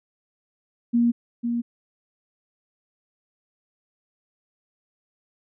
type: tone with echo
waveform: sine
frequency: 236.6 Hz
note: A#3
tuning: 26 cents sharp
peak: -16 dBFS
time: 0.93-1.12 s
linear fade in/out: 20 ms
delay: 500 ms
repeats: 1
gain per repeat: -6 dB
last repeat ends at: 1.62 s
effects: none